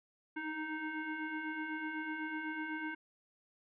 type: tone with frequency modulation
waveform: sine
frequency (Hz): 934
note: A#5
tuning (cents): +3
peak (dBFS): -37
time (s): 0.36-2.95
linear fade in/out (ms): 10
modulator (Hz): 620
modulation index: 1.8
effects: none